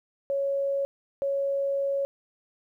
sine tone pair in turn, 554.4 / 554.4 Hz, C#5 / C#5, 0 / 0 cents, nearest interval unison, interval 0 cents, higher neither, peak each -24 dBFS, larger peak neither, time 0.3-0.85 / 1.22-2.05 s, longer second, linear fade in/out 0 ms, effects 11-bit

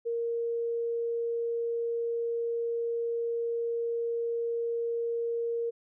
sine tone, 466.2 Hz, A#4, in tune, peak -28 dBFS, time 0.05-5.71 s, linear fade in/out 20 ms, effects none

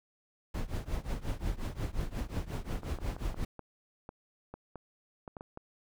brown noise with tremolo, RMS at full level -31 dBFS, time 0.54-3.45 s, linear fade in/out 5 ms, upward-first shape triangle, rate 5.6 Hz, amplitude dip 95%
clicks, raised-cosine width 1 ms, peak -29 dBFS, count 12, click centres 2.833 / 2.987 / 3.165 / 3.344 / 3.593 / 4.091 / 4.54 / 4.757 / 5.278 / 5.368 / 5.409 / 5.574 s
effects none

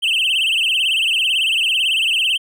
triangle tone with vibrato, 2883 Hz, F#7, 46 cents flat, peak -13 dBFS, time 0.02-2.38 s, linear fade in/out 20 ms, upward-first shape sine, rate 18 Hz, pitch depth 170 cents each way, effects none

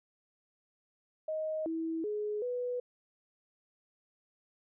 sine tone with pitch steps, 626 / 325.3 / 420.2 / 492.9 Hz, D#5 / E4 / G#4 / B4, +10 / -23 / +20 / -3 cents, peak -32 dBFS, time 1.28-2.8 s, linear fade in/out 5 ms, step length 380 ms, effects none

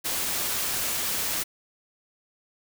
white noise, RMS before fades -28 dBFS, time 0.04-1.44 s, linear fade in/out 20 ms, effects none

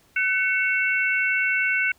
sine tone cluster, 1508 / 2215 / 2698 Hz, F#6 / C#7 / E7, +32 / -2 / +40 cents, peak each -23 / -23 / -27 dBFS, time 0.16-1.92 s, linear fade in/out 5 ms, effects pink hiss -59 dBFS RMS until 1.98 s

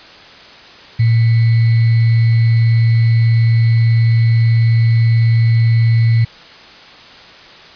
sine tone with sample-and-hold, 114.8 Hz, A#2, 26 cents flat, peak -8 dBFS, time 0.99-6.25 s, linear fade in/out 10 ms, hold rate 2100 Hz, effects white hiss -38 dBFS RMS until 7.75 s + resampled to 11025 Hz

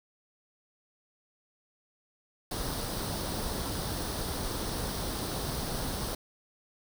pink noise with comb filter, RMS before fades -34 dBFS, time 2.51-6.15 s, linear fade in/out 5 ms, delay 0.21 ms, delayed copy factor +0.55, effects none

